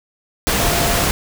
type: tone in noise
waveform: sine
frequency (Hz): 691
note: F5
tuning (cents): -19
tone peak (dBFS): -23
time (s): 0.6-1.03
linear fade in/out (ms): 0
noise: pink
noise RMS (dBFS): -17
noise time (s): 0.47-1.11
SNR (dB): -9
effects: none